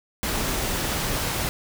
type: noise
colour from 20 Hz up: pink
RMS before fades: -26 dBFS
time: 0.23-1.49 s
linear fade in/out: 0 ms
effects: none